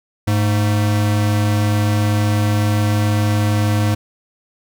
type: tone pair together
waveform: square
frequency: 103.83 / 220 Hz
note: G#2 / A3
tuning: 0 / 0 cents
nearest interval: octave + minor second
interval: 1300 cents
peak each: -15 / -24 dBFS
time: 0.27-3.95 s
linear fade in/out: 10 ms
effects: none